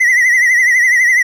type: tone with vibrato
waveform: triangle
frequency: 1975.5 Hz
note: B6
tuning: in tune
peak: -6 dBFS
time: 0-1.23 s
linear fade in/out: 10 ms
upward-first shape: triangle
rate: 12 Hz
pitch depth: 100 cents each way
effects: none